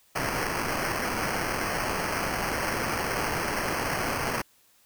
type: noise with sample-and-hold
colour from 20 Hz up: blue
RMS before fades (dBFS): -29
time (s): 0.15-4.42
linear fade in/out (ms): 10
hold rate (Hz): 3675
effects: white hiss -62 dBFS RMS until 4.85 s